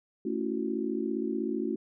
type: chord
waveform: sine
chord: F# minor seventh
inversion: first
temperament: just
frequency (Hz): 222 / 277.5 / 333 / 370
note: A3 / C#4 / E4 / F#4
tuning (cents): +16 / +2 / +18 / 0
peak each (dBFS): -34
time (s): 0.25-1.76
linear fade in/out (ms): 5
effects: none